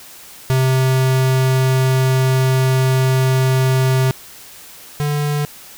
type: tone pair in turn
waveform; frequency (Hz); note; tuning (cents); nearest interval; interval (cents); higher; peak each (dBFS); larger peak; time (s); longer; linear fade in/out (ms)
square; 130.81 / 146.97; C3 / D3; 0 / +2; major second; 202; second; -13 / -17; first; 0.5-4.11 / 5-5.45; first; 0
effects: white hiss -39 dBFS RMS until 5.77 s